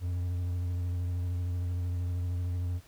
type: tone with vibrato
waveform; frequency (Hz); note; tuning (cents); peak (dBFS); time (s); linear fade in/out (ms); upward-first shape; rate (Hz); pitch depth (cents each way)
triangle; 88.6; F2; +25; -27; 0-2.81; 50; sine; 13; 26
effects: pink hiss -59 dBFS RMS until 2.87 s